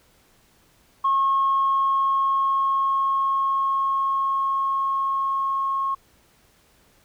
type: tone with level ramp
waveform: sine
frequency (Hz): 1086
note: C#6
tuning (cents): -36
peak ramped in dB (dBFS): -16 to -21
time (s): 1.04-5.95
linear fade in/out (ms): 10
effects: tanh soft clip ceiling -13 dBFS + pink hiss -59 dBFS RMS until 7.04 s